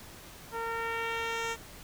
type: tone with low-pass filter sweep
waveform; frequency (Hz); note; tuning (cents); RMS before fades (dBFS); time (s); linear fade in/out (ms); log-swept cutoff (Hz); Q
10% pulse; 457.9; A#4; -31; -34; 0.51-1.57; 50; 1100 to 7500; 1.1
effects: pink hiss -49 dBFS RMS until 1.83 s